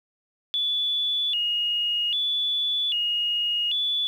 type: tone with vibrato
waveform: sine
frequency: 3147 Hz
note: G7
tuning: 6 cents sharp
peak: -22 dBFS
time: 0.54-4.07 s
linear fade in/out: 0 ms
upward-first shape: square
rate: 0.63 Hz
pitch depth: 160 cents each way
effects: 9-bit